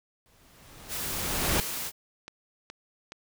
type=noise with exponential growth; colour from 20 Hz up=pink; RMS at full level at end=-24 dBFS; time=0.26-1.6 s; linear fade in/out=0 ms; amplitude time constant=290 ms
type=noise; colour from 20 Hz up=white; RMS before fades=-34 dBFS; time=0.88-1.92 s; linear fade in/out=50 ms
type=click train; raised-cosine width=0.2 ms; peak=-24 dBFS; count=5; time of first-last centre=1.44-3.121 s; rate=2.38 Hz
effects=none